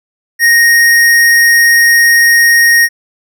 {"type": "tone", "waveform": "square", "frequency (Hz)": 1864.7, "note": "A#6", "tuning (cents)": 0, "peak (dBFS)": -5, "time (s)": [0.39, 2.89], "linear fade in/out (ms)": 50, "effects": []}